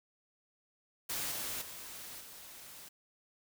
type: noise with level steps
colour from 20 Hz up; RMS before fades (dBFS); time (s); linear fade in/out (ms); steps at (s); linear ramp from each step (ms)
white; -37 / -39 / -47 / -51; 1.09-2.89; 10; 1.31 / 1.61 / 2.2; 10
effects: none